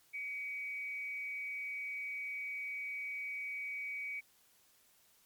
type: tone with frequency modulation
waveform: sine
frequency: 2265 Hz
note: C#7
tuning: 37 cents sharp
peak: -38 dBFS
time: 0.13-4.21 s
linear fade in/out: 20 ms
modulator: 189 Hz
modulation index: 0.32
effects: white hiss -68 dBFS RMS until 5.25 s + MP3 96 kbps